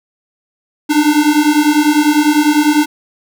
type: beating tone pair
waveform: square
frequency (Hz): 293.7 / 303.7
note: D4 / D#4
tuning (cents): 0 / -42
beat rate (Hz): 10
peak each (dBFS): -13 / -12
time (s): 0.89-2.86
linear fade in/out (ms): 20
effects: none